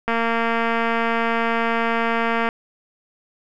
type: click train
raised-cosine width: 0.5 ms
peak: -7 dBFS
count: 555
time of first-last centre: 0.08-2.489 s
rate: 230 Hz
effects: none